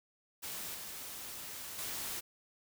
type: noise with level steps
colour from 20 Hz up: white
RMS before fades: -42 / -45 / -40 dBFS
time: 0.42-2.21 s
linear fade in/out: 20 ms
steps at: 0.74 / 1.78 s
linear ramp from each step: 10 ms
effects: none